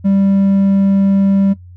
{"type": "tone with hard clipping", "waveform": "sine", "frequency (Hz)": 196, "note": "G3", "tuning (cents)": 0, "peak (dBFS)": -10, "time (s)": [0.04, 1.54], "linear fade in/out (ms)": 20, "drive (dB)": 3, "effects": ["noise-tail reverb RT60 0.1 s tail -17 dB re dry", "added 89 Hz sine -34 dBFS peak until 1.76 s"]}